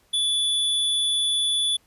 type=tone; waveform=square; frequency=3455 Hz; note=A7; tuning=32 cents flat; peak=-21 dBFS; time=0.13-1.77 s; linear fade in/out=10 ms; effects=pink hiss -62 dBFS RMS until 1.86 s + resampled to 32000 Hz